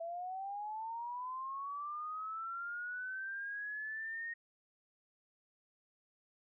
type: linear sweep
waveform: sine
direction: up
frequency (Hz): 659.3 to 1864.7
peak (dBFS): -39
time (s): 0-4.34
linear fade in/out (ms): 10
effects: none